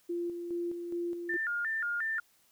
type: tone with tremolo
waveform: sine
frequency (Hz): 345.5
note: F4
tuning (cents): -19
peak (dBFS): -31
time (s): 0.09-1.37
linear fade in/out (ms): 10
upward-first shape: square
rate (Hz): 2.4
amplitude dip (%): 45
type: tone with vibrato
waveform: sine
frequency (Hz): 1591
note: G6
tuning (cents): +25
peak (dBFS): -30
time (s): 1.29-2.2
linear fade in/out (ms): 5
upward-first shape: square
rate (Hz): 2.8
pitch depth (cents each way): 200
effects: white hiss -67 dBFS RMS until 2.51 s